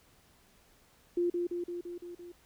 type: tone with echo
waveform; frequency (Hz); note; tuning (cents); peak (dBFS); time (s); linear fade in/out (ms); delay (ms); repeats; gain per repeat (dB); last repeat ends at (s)
sine; 349.2; F4; 0; -26; 1.17-1.3; 5; 170; 6; -3; 2.32
effects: pink hiss -64 dBFS RMS until 2.45 s